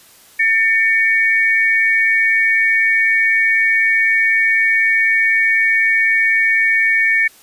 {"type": "tone pair together", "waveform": "sine", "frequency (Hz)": [1796, 2246], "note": ["A6", "C#7"], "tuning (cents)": [35, 22], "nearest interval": "major third", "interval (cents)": 387, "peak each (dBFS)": -14, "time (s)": [0.39, 7.28], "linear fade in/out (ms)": 10, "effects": ["white hiss -46 dBFS RMS until 7.42 s", "resampled to 32000 Hz"]}